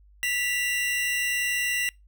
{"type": "tone pair together", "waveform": "45% pulse", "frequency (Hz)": [1966.2, 2767], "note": ["B6", "F7"], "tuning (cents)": [-8, -17], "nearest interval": "tritone", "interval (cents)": 591, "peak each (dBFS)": [-27, -27], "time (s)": [0.23, 1.89], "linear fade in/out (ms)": 0, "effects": ["noise-tail reverb RT60 0.2 s tail -25 dB re dry", "added 50 Hz sine -52 dBFS peak until 2.07 s"]}